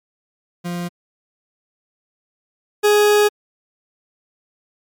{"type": "tone pair in turn", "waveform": "40% pulse", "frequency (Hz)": [174.61, 416.6], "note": ["F3", "G#4"], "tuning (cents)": [0, 5], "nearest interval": "octave + minor third", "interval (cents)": 1505, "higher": "second", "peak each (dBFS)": [-22, -10], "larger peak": "second", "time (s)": [[0.64, 0.89], [2.83, 3.29]], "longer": "second", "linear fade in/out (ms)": 20, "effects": ["MP3 96 kbps"]}